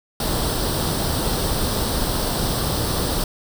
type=noise with comb filter; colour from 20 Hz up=pink; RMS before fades=-22 dBFS; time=0.2-3.24 s; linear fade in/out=2 ms; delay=0.22 ms; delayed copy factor=+0.65; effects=none